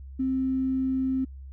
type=tone with tanh clipping; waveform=triangle; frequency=262.4 Hz; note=C4; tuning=5 cents sharp; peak=-23 dBFS; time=0.19-1.25 s; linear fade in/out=10 ms; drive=3 dB; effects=added 67 Hz sine -39 dBFS peak until 1.52 s